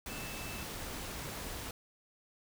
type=tone in noise; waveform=sine; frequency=2637 Hz; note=E7; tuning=in tune; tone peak=-48 dBFS; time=0.09-0.63 s; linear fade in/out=2 ms; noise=pink; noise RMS=-42 dBFS; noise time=0.06-1.71 s; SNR=-9 dB; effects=none